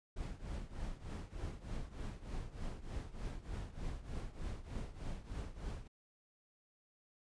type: noise with tremolo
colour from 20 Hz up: brown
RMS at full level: -40 dBFS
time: 0.16-5.88 s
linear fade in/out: 10 ms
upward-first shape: triangle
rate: 3.3 Hz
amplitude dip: 85%
effects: resampled to 22050 Hz